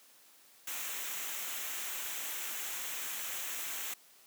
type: noise with comb filter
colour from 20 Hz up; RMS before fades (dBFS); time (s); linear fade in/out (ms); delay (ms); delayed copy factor
white; -39; 0.67-3.94; 5; 0.21; -0.55
effects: white hiss -61 dBFS RMS until 4.26 s + high-pass 200 Hz 12 dB/octave